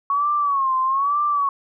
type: tone with vibrato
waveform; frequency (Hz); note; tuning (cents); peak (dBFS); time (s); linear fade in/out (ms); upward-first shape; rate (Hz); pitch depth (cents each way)
sine; 1108.7; C#6; 0; -17; 0.1-1.49; 2; sine; 1.1; 110
effects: none